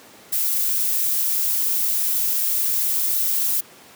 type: noise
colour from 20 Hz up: violet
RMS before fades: -21 dBFS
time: 0.32-3.61 s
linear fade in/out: 10 ms
effects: pink hiss -46 dBFS RMS until 3.95 s + high-pass 200 Hz 12 dB/octave